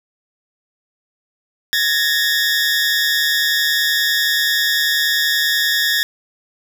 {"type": "tone pair together", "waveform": "20% pulse", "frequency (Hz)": [1686, 1836.3], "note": ["G#6", "A#6"], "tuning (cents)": [26, -27], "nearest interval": "minor second", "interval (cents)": 147, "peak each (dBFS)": [-13, -12], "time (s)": [1.73, 6.03], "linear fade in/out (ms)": 0, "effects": []}